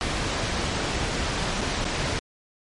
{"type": "noise with dropouts", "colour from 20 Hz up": "pink", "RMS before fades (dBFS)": -26, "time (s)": [0.01, 2.19], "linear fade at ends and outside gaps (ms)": 0, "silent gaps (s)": [[1.61, 1.614], [1.844, 1.852]], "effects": ["low-pass 6000 Hz 12 dB/octave", "MP3 48 kbps"]}